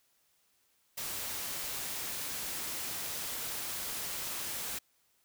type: noise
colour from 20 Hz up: white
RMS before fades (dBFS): -38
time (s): 0.97-4.79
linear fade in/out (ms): 10
effects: white hiss -72 dBFS RMS until 5.24 s